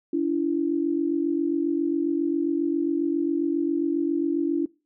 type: tone pair together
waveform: sine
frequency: 288.6 / 336 Hz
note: D4 / E4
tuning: -30 / +33 cents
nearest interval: minor third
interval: 263 cents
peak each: -24 dBFS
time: 0.13-4.66 s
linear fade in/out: 5 ms
effects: noise-tail reverb RT60 0.3 s tail -23 dB re dry